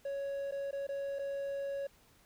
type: tone with dropouts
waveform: triangle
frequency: 556 Hz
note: C#5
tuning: 5 cents sharp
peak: -33 dBFS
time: 0.05-1.87 s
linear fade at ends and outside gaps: 5 ms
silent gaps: 0.512-0.521 / 0.711-0.728 / 0.869-0.889 / 1.188-1.192 s
effects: pink hiss -65 dBFS RMS until 2.25 s

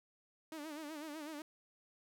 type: tone with vibrato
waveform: sawtooth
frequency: 304.9 Hz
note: D#4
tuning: 35 cents flat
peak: -40 dBFS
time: 0.52-1.42 s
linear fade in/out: 2 ms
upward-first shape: sine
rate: 8 Hz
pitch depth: 100 cents each way
effects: none

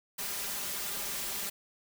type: noise with comb filter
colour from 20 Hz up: white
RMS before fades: -36 dBFS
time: 0.18-1.5 s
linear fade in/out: 10 ms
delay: 5 ms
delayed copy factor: +0.65
effects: none

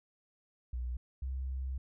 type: tone pair in turn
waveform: sine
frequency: 61.2 / 65.51 Hz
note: B1 / C2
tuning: -15 / +3 cents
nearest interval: minor second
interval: 118 cents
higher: second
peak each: -34 / -34 dBFS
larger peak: neither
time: 0.73-0.97 / 1.22-1.78 s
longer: second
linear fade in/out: 5 ms
effects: none

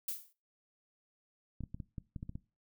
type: noise with exponential decay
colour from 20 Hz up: violet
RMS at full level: -33 dBFS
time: 0.08-0.33 s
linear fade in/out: 5 ms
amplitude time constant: 53 ms
type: clicks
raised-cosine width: 5 ms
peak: -29 dBFS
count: 9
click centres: 1.607 / 1.637 / 1.745 / 1.802 / 1.982 / 2.162 / 2.229 / 2.294 / 2.355 s
effects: noise-tail reverb RT60 0.3 s tail -20 dB re dry

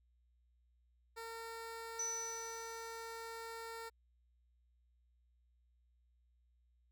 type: tone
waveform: 15% pulse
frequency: 456.1 Hz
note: A#4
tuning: 38 cents flat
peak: -39 dBFS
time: 1.16-3.9 s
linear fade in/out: 20 ms
type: tone with exponential decay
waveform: sine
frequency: 5970 Hz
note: F#8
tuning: 15 cents sharp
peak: -36 dBFS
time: 1.99-3.7 s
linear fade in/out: 5 ms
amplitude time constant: 370 ms
effects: added 60 Hz sine -70 dBFS peak until 6.91 s

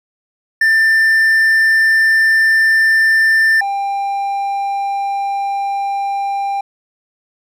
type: tone pair in turn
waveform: triangle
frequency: 1785 / 795.1 Hz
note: A6 / G5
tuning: +24 / +24 cents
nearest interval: octave + major second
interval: 1400 cents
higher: first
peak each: -7 / -14 dBFS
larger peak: first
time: 0.61-3.61 / 3.61-6.61 s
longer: neither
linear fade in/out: 5 ms
effects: none

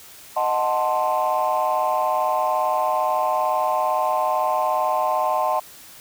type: chord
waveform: sine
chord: D# diminished seventh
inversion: none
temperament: equal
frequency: 622.3 / 740 / 880 / 1046.5 Hz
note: D#5 / F#5 / A5 / C6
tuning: 0 / 0 / 0 / 0 cents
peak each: -23 dBFS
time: 0.36-5.6 s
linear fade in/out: 10 ms
effects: tanh soft clip ceiling -12 dBFS + white hiss -44 dBFS RMS until 6 s

